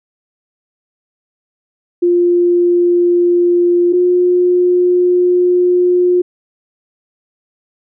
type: tone pair in turn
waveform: sine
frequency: 350.2 / 357.8 Hz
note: F4 / F4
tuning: +5 / +42 cents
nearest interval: unison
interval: 37 cents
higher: second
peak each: -8 dBFS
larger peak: neither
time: 2.02-3.93 / 3.93-6.22 s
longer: second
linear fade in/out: 10 ms
effects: none